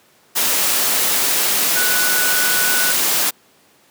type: tone in noise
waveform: sine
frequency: 1480 Hz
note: F#6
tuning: in tune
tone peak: -20 dBFS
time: 1.75-2.93 s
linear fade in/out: 20 ms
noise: white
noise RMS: -17 dBFS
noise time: 0.35-3.31 s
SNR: -6 dB
effects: pink hiss -53 dBFS RMS until 3.9 s + high-pass 200 Hz 12 dB/octave